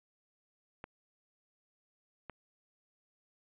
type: clicks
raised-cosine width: 0.5 ms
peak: -28 dBFS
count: 2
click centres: 0.841 / 2.297 s
effects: resampled to 8000 Hz